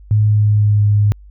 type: tone with pitch glide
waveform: sine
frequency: 106.1 to 103.68 Hz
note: G#2 to G#2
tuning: +38 to -2 cents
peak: -9 dBFS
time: 0.11-1.12 s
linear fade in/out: 0 ms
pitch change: -40 cents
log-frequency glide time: 0.26-0.87 s
effects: added 50 Hz sine -37 dBFS peak until 1.3 s